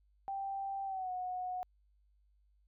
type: tone with pitch glide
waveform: sine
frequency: 784 to 731.5 Hz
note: G5 to F#5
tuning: 0 to -20 cents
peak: -36 dBFS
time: 0.28-1.63 s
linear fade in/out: 0 ms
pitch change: -120 cents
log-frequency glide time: 0.85-1.11 s
effects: added 50 Hz sine -67 dBFS peak until 2.67 s